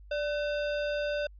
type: tone with sample-and-hold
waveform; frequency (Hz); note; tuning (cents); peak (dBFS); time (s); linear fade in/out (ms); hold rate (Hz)
sine; 587.3; D5; 0; -28; 0.11-1.27; 5; 2100
effects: added 50 Hz sine -48 dBFS peak until 1.39 s + resampled to 11025 Hz